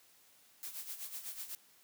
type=noise with tremolo; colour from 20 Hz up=blue; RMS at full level=-42 dBFS; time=0.63-1.55 s; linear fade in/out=0 ms; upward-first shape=sine; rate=8 Hz; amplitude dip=70%; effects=white hiss -65 dBFS RMS until 1.83 s + high-pass 100 Hz 12 dB/octave